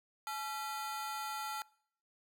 40% pulse ring-modulated tone, 1108.7 Hz, C#6, in tune, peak -34 dBFS, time 0.27-1.62 s, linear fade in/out 0 ms, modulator 252 Hz, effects noise-tail reverb RT60 0.6 s tail -24 dB re dry

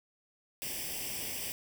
white noise with comb filter, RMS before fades -38 dBFS, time 0.62-1.52 s, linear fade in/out 0 ms, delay 0.37 ms, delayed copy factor +0.8, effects none

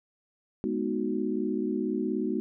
sine chord, G# minor seventh, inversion none, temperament equal with one note detuned, 210.3 / 246.9 / 311.1 / 370 Hz, G#3 / B3 / D#4 / F#4, +22 / 0 / 0 / 0 cents, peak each -32 dBFS, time 0.64-2.4 s, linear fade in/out 0 ms, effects none

